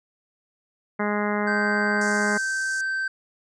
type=harmonic tone; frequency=207.7 Hz; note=G#3; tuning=in tune; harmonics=1 / 2 / 3 / 4 / 5 / 6 / 7 / 8 / 9 / 10; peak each=-26 / -29 / -31 / -32 / -33 / -34 / -34 / -35 / -36 / -36 dBFS; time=0.99-2.38 s; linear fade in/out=10 ms
type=tone; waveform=triangle; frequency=1554 Hz; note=G6; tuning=16 cents flat; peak=-22 dBFS; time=1.47-3.08 s; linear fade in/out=5 ms
type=band-pass noise; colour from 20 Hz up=pink; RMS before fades=-38 dBFS; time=2.01-2.81 s; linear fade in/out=2 ms; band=5400 to 8800 Hz; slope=48 dB/octave
effects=resampled to 22050 Hz